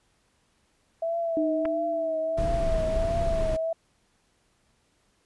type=tone with vibrato; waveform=sine; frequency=657 Hz; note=E5; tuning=6 cents flat; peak=-25 dBFS; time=1.02-3.73 s; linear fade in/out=5 ms; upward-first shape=triangle; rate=1.5 Hz; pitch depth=57 cents each way
type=tone with exponential decay; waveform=sine; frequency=309.5 Hz; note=D#4; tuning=9 cents flat; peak=-23 dBFS; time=1.37-3.31 s; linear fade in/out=1 ms; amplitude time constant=420 ms
type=clicks; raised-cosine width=0.5 ms; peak=-20 dBFS; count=2; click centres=1.653 / 1.656 s
type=noise; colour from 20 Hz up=brown; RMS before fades=-28 dBFS; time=2.37-3.57 s; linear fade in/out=10 ms
effects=pink hiss -68 dBFS RMS until 5.25 s + resampled to 24000 Hz